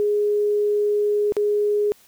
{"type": "tone with dropouts", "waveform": "sine", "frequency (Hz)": 415.3, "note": "G#4", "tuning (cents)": 0, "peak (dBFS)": -17, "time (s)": [0, 1.92], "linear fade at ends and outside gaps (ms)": 0, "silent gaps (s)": [1.322, 1.367], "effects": ["white hiss -54 dBFS RMS until 2.07 s"]}